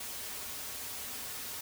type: noise with comb filter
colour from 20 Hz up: white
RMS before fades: -41 dBFS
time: 0-1.61 s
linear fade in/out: 5 ms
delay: 5.9 ms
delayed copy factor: -0.6
effects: none